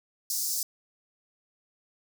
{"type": "high-pass noise", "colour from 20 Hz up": "pink", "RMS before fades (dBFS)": -30, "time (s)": [0.3, 0.63], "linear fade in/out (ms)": 2, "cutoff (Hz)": 4800, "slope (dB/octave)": 48, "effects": []}